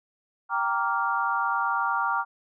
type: chord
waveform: sine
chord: G minor seventh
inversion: none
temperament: equal with one note detuned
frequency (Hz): 784 / 932.3 / 1163.2 / 1396.9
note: G5 / Bb5 / D6 / F6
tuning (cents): 0 / 0 / -17 / 0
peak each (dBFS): -31 / -28 / -28 / -28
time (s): 0.49-2.25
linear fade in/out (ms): 50
effects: none